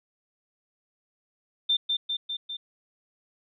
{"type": "tone with echo", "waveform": "sine", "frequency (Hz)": 3580, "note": "A7", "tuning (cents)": 29, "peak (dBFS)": -20, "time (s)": [1.69, 1.77], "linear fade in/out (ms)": 10, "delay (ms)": 200, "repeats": 4, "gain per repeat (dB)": -3, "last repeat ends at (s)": 2.57, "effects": []}